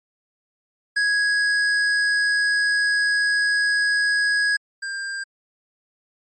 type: tone pair in turn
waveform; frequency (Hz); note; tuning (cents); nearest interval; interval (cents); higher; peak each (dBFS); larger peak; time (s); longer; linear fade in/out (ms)
square; 1661.2 / 1595.5; G#6 / G6; 0 / +30; minor second; 70; first; -18 / -27; first; 0.96-4.57 / 4.82-5.24; first; 10
effects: MP3 32 kbps